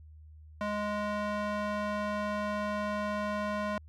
square tone with band-pass filter, 208.2 Hz, G#3, 5 cents sharp, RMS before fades -33 dBFS, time 0.61-3.78 s, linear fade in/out 0 ms, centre 980 Hz, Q 0.91, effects added 77 Hz sine -49 dBFS peak until 3.88 s

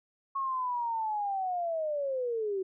sine linear sweep, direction down, 1100 to 370 Hz, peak -29 dBFS, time 0.35-2.63 s, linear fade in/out 10 ms, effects none

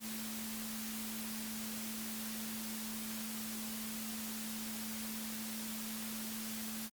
sine tone in noise, 220.3 Hz, A3, 2 cents sharp, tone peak -43 dBFS, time 0-6.9 s, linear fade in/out 50 ms, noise white, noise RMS -44 dBFS, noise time 0-6.9 s, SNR -2 dB, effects Opus 48 kbps

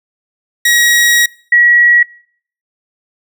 sawtooth / sine tone pair in turn, 1903 / 1919.6 Hz, A#6 / B6, +35 / -50 cents, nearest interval unison, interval 15 cents, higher second, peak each -4 dBFS, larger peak neither, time 0.65-1.26 / 1.52-2.03 s, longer first, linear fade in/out 5 ms, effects noise-tail reverb RT60 0.6 s tail -26 dB re dry

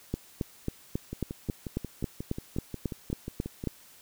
two click trains, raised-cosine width 3 ms, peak -16 / -22 dBFS, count 14 / 15, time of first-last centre 0.14-3.673 / 1.13-3.639 s, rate 3.68 / 5.58 Hz, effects white hiss -55 dBFS RMS until 4.01 s

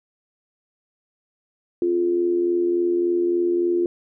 sine tone with amplitude modulation, 349.2 Hz, F4, in tune, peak -15 dBFS, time 1.82-3.86 s, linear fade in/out 2 ms, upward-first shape sine, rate 83.5 Hz, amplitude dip 55%, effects none

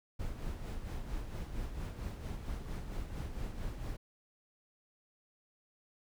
brown noise with tremolo, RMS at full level -38 dBFS, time 0.19-3.97 s, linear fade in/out 10 ms, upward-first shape sine, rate 4.4 Hz, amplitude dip 50%, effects none

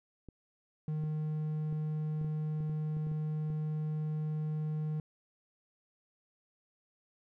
clicks, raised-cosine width 3 ms, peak -35 dBFS, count 11, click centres 0.287 / 1.037 / 1.726 / 2.214 / 2.246 / 2.605 / 2.696 / 2.968 / 3.069 / 3.116 / 3.502 s
triangle tone, 153.9 Hz, D#3, 19 cents flat, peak -30 dBFS, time 0.88-5 s, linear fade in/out 2 ms
effects none

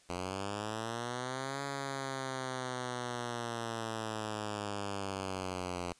5% pulse linear two-way sweep, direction up then down, 87.31 to 140.1 to 87.31 Hz, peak -25 dBFS, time 0.09-5.93 s, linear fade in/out 5 ms, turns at 1.63 s, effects white hiss -64 dBFS RMS until 5.99 s + resampled to 22050 Hz

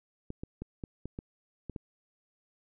clicks, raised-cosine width 3 ms, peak -25 dBFS, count 8, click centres 0.304 / 0.435 / 0.62 / 0.838 / 1.056 / 1.189 / 1.697 / 1.762 s, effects none

